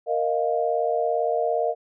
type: chord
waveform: sine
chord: Bb suspended fourth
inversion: none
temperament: just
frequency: 466.2 / 621.6 / 699.2 Hz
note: Bb4 / Eb5 / F5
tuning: 0 / -2 / +2 cents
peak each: -25 dBFS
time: 0.06-1.75 s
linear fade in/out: 50 ms
effects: none